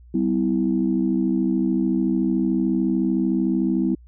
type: tone cluster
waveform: sine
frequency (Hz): 192.9 / 252.7 / 326.3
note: G3 / B3 / E4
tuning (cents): -28 / +40 / -18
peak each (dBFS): -22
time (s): 0.14-3.95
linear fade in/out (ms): 5
effects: tanh soft clip ceiling -9 dBFS + added 60 Hz sine -44 dBFS peak until 4.07 s